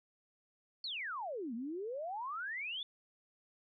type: exponential two-way sweep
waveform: sine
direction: down then up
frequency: 4567 to 220 to 3554 Hz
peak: -38 dBFS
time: 0.84-2.83 s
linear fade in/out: 2 ms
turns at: 1.54 s
effects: none